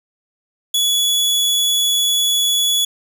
sawtooth tone, 3398 Hz, G#7, 39 cents sharp, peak -11 dBFS, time 0.74-2.85 s, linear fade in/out 5 ms, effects none

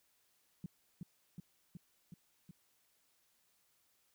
sine tone with echo, 172.9 Hz, F3, 17 cents flat, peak -39 dBFS, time 0.64-0.66 s, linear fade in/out 2 ms, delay 370 ms, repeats 5, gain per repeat -2 dB, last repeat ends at 2.51 s, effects white hiss -75 dBFS RMS until 4.14 s

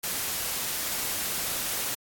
white noise, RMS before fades -30 dBFS, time 0.03-1.95 s, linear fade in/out 10 ms, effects AAC 64 kbps

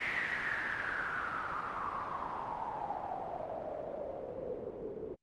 white noise with low-pass filter sweep, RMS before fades -38 dBFS, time 0-5.16 s, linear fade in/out 20 ms, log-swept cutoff 2100 to 400 Hz, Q 6.6, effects Opus 32 kbps

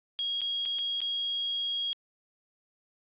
sine tone with dropouts, 3281 Hz, G#7, 22 cents flat, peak -28 dBFS, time 0.19-1.93 s, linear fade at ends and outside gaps 0 ms, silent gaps 0.408-0.416 / 0.653-0.658 / 0.786-0.79 / 1.005-1.016 s, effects resampled to 8000 Hz + 11-bit

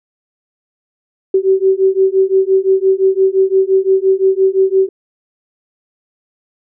sine beating tone pair, 380 / 385.8 Hz, F#4 / G4, +46 / -28 cents, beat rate 5.8 Hz, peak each -12 dBFS, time 1.34-4.89 s, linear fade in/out 5 ms, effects none

